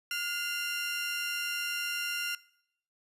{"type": "tone cluster", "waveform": "30% pulse", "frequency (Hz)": [1424, 2060, 2768], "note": ["F6", "C7", "F7"], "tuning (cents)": [33, -28, -16], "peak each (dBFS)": [-33, -39, -31], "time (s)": [0.11, 2.35], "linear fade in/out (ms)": 2, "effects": ["noise-tail reverb RT60 0.7 s tail -21 dB re dry", "resampled to 32000 Hz"]}